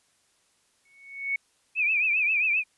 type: tone with exponential growth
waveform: sine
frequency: 2217 Hz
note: C#7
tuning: in tune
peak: -22 dBFS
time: 0.85-1.36 s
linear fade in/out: 5 ms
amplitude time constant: 110 ms
type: tone with vibrato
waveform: sine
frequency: 2480 Hz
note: D#7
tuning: 6 cents flat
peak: -21 dBFS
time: 1.75-2.64 s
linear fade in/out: 50 ms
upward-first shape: triangle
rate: 7.5 Hz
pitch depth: 130 cents each way
effects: white hiss -67 dBFS RMS until 2.77 s + resampled to 24000 Hz